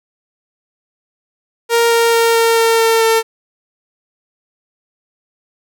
sawtooth tone with pitch steps, 466.2 / 463.5 / 460.8 / 458.2 / 455.6 / 452.9 / 450.3 Hz, A#4 / A#4 / A#4 / A#4 / A#4 / A#4 / A4, 0 / -10 / -20 / -30 / -40 / -50 / +40 cents, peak -6 dBFS, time 1.69-3.23 s, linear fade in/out 50 ms, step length 220 ms, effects none

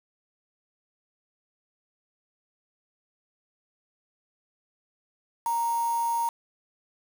sine tone with quantisation, 932.3 Hz, A#5, in tune, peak -24 dBFS, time 5.46-6.29 s, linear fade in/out 2 ms, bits 6, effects none

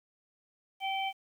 harmonic tone, 775 Hz, G5, 20 cents flat, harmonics 1 / 3 / 4, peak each -32 / -37 / -38 dBFS, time 0.8-1.13 s, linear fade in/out 50 ms, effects 10-bit

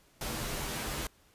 pink noise with comb filter, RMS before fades -36 dBFS, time 0.21-1.07 s, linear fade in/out 2 ms, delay 11 ms, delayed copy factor -0.65, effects pink hiss -64 dBFS RMS until 1.34 s + resampled to 32000 Hz

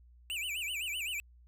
square tone with vibrato, 2638 Hz, E7, 1 cent sharp, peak -35 dBFS, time 0.3-1.2 s, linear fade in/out 0 ms, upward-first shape sine, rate 7.8 Hz, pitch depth 240 cents each way, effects added 60 Hz sine -56 dBFS peak until 1.47 s

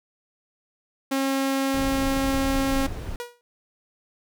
sawtooth tone, 270.5 Hz, C#4, 42 cents flat, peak -18 dBFS, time 1.11-2.87 s, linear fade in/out 10 ms
brown noise, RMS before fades -30 dBFS, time 1.74-3.16 s, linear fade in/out 2 ms
sawtooth tone with exponential decay, 481.7 Hz, B4, 43 cents flat, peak -24 dBFS, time 3.2-3.41 s, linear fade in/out 0 ms, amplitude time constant 45 ms
effects none

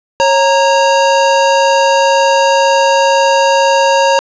square tone pair together, 546.8 / 932 Hz, C#5 / A#5, -24 / -1 cents, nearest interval major sixth, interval 923 cents, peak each -11 dBFS, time 0.2-4.19 s, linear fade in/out 0 ms, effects resampled to 16000 Hz + 7-bit

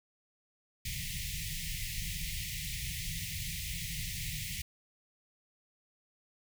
pink band-stop noise, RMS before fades -38 dBFS, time 0.85-4.62 s, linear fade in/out 5 ms, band 180 to 1900 Hz, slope 96 dB/octave, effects none

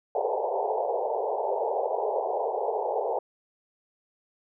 pink band-pass noise, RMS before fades -28 dBFS, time 0.15-3.19 s, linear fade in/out 2 ms, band 400 to 920 Hz, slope 96 dB/octave, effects none

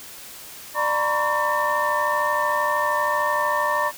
sine tone cluster, 595 / 931 / 1004 / 1125 / 1799 Hz, D5 / A#5 / B5 / C#6 / A6, +22 / -2 / +28 / +25 / +38 cents, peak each -25 dBFS, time 0.74-3.92 s, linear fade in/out 50 ms, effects tanh soft clip ceiling -11 dBFS + white hiss -40 dBFS RMS until 3.97 s

